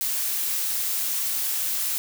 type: noise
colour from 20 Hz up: blue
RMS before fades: -26 dBFS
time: 0.01-1.98 s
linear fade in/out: 0 ms
effects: none